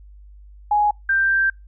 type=tone pair in turn; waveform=sine; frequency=833 / 1575.4 Hz; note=G#5 / G6; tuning=+5 / +8 cents; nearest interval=major seventh; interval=1103 cents; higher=second; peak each=-14 / -15 dBFS; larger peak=first; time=0.71-0.91 / 1.09-1.5 s; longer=second; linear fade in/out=5 ms; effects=noise-tail reverb RT60 0.2 s tail -26 dB re dry + added 50 Hz sine -41 dBFS peak until 1.67 s